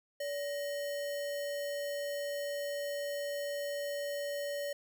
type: tone with sample-and-hold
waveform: sine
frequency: 573 Hz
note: D5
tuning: 43 cents flat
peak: -34 dBFS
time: 0.2-4.73 s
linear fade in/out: 5 ms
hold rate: 2450 Hz
effects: none